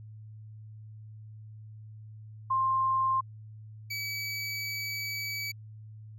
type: tone pair in turn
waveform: sine / 25% pulse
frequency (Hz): 1055 / 2284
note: C6 / D7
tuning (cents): +14 / -49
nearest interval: octave + minor second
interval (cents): 1337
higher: second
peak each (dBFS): -24 / -29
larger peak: first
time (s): 2.5-3.21 / 3.9-5.52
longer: second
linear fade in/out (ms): 10
effects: added 108 Hz sine -44 dBFS peak until 6.18 s